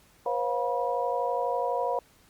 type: tone cluster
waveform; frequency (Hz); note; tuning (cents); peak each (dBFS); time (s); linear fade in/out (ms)
sine; 486.9 / 539 / 710 / 970; B4 / C#5 / F5 / B5; -25 / -49 / +28 / -31; -31; 0.26-1.99; 2
effects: pink hiss -60 dBFS RMS until 2.29 s + Opus 48 kbps